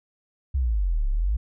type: exponential two-way sweep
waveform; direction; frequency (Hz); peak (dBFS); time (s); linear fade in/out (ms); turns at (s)
sine; down then up; 71.1 to 32.9 to 59.1; -20; 0.54-1.37; 10; 1.09
effects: none